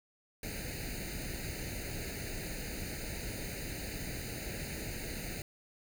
pink noise with comb filter, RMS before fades -40 dBFS, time 0.43-5.42 s, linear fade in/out 2 ms, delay 0.45 ms, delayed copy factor +0.95, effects none

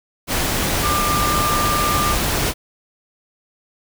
sine tone in noise, 1193 Hz, D6, 27 cents sharp, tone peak -19 dBFS, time 0.81-2.16 s, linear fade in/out 50 ms, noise pink, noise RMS -20 dBFS, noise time 0.27-2.54 s, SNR -2 dB, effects none

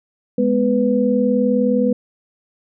sine tone cluster, 208.2 / 247.8 / 494.8 Hz, G#3 / B3 / B4, +5 / +6 / +3 cents, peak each -18 dBFS, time 0.38-1.93 s, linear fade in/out 5 ms, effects none

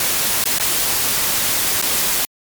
white noise with dropouts, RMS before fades -18 dBFS, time 0-2.25 s, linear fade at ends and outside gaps 1 ms, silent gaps 0.44-0.456 / 0.585-0.598 / 1.815-1.824 s, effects MP3 96 kbps

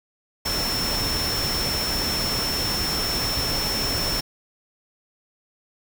sine tone in noise, 5400 Hz, E8, 41 cents sharp, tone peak -25 dBFS, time 0.45-4.21 s, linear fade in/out 10 ms, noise pink, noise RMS -27 dBFS, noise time 0.45-4.21 s, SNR -1 dB, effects none

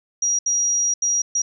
sine tone bursts at uneven times, 5740 Hz, F8, 47 cents sharp, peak -17 dBFS, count 4, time 0.22-0.39 / 0.46-0.94 / 1.02-1.22 / 1.35-1.42 s, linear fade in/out 5 ms, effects none

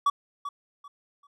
triangle tone with echo, 1139 Hz, C#6, 47 cents sharp, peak -17 dBFS, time 0.06-0.1 s, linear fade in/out 5 ms, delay 390 ms, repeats 3, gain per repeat -12 dB, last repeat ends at 1.27 s, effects none

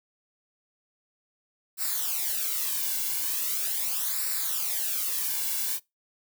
blue noise with flanger, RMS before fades -29 dBFS, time 1.77-5.8 s, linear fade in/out 50 ms, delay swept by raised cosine 0.31 to 1.61 ms, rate 0.4 Hz, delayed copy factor -0.75, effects noise-tail reverb RT60 0.2 s tail -23 dB re dry

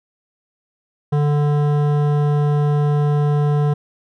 sine tone with hard clipping, 146.83 Hz, D3, in tune, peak -16 dBFS, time 1.12-3.74 s, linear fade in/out 10 ms, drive 14 dB, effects none

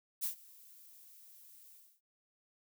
violet noise with ADSR envelope, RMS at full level -34 dBFS, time 0.21-2.01 s, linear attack 28 ms, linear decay 110 ms, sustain -24 dB, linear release 280 ms, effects none

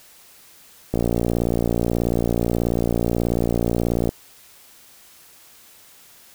click train, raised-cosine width 2 ms, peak -7 dBFS, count 185, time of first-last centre 0.94-4.091 s, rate 58.4 Hz, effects white hiss -49 dBFS RMS until 6.34 s

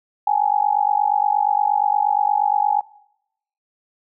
sine tone with amplitude modulation, 830.6 Hz, G#5, in tune, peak -11 dBFS, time 0.27-2.81 s, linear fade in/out 5 ms, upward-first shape sine, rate 48.5 Hz, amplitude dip 95%, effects noise-tail reverb RT60 0.8 s tail -23 dB re dry

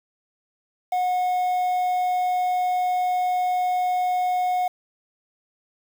triangle tone with quantisation, 728 Hz, F#5, 28 cents flat, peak -18 dBFS, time 0.92-4.68 s, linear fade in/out 5 ms, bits 7, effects none

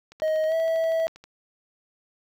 click train, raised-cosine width 0.2 ms, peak -29 dBFS, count 15, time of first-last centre 0.12-1.24 s, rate 12.5 Hz
triangle tone with pitch glide, 627 to 652.1 Hz, D#5 to E5, +13 to -19 cents, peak -19 dBFS, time 0.22-1.07 s, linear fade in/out 0 ms, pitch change +68 cents, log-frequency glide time 0.47-0.54 s
effects 9-bit

